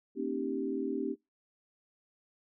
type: chord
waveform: sine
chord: Eb dominant seventh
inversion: second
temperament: equal with one note detuned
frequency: 233.1 / 271.6 / 311.1 / 392 Hz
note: Bb3 / Db4 / Eb4 / G4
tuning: 0 / -35 / 0 / 0 cents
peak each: -39 / -35 / -38 / -36 dBFS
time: 0.15-1.16 s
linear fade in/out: 50 ms
effects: noise-tail reverb RT60 0.2 s tail -23 dB re dry